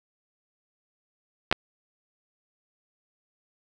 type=clicks; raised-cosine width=0.3 ms; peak=-5 dBFS; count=2; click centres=1.514 / 1.526 s; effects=none